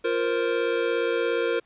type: chord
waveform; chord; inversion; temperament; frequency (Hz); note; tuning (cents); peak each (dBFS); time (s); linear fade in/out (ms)
square; F suspended fourth; none; equal; 349.2 / 466.2 / 523.3; F4 / Bb4 / C5; 0 / 0 / 0; -30 / -25 / -30; 0.04-1.6; 10
effects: pink hiss -64 dBFS RMS until 1.65 s + resampled to 8000 Hz